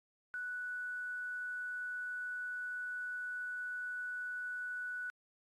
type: tone with quantisation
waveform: sine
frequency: 1480 Hz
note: F#6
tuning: in tune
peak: -38 dBFS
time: 0.34-5.1 s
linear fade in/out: 0 ms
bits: 11
effects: AAC 32 kbps